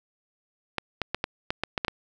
clicks, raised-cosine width 0.3 ms, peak -10 dBFS, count 9, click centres 0.783 / 1.017 / 1.146 / 1.241 / 1.505 / 1.636 / 1.778 / 1.848 / 1.882 s, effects none

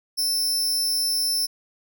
sawtooth tone with amplitude modulation, 5300 Hz, E8, 9 cents sharp, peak -16 dBFS, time 0.17-1.47 s, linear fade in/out 20 ms, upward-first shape sine, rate 296 Hz, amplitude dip 55%, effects none

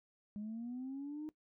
sine linear sweep, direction up, 204.2 to 311.1 Hz, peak -39 dBFS, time 0.36-1.29 s, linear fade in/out 0 ms, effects noise-tail reverb RT60 0.1 s tail -19 dB re dry + tanh soft clip ceiling -37 dBFS

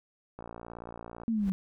click train, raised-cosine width 1 ms, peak -28 dBFS, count 50, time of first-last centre 0.39-1.235 s, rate 58 Hz
sine linear sweep, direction down, 233.1 to 185.7 Hz, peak -26 dBFS, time 1.28-1.52 s, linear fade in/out 0 ms
brown noise with exponential growth, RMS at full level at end -36 dBFS, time 1.3-1.5 s, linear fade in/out 2 ms, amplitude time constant 43 ms
effects none

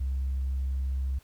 sine tone, 66.5 Hz, C2, 29 cents sharp, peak -25 dBFS, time 0-1.19 s, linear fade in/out 10 ms, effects tanh soft clip ceiling -24 dBFS + pink hiss -61 dBFS RMS until 1.23 s

